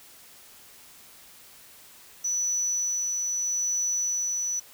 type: tone with tremolo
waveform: sine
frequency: 5940 Hz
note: F#8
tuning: 6 cents sharp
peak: -23 dBFS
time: 2.24-4.6 s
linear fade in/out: 10 ms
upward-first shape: sine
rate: 0.79 Hz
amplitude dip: 25%
effects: tanh soft clip ceiling -19 dBFS + white hiss -51 dBFS RMS until 4.73 s